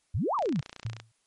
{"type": "exponential two-way sweep", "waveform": "sine", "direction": "up then down", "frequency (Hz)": [73.9, 1244.5, 123], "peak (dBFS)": -25, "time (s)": [0.14, 0.61], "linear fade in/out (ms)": 10, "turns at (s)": 0.35}
{"type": "click train", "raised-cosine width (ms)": 0.2, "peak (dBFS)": -24, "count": 19, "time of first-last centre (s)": [0.39, 1], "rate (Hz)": 29.5}
{"type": "tone with exponential decay", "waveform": "sine", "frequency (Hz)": 112.2, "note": "A2", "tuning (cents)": 34, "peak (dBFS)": -27, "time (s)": [0.85, 1.12], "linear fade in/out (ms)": 5, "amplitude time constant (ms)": 58}
{"effects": ["white hiss -72 dBFS RMS until 1.26 s", "MP3 48 kbps"]}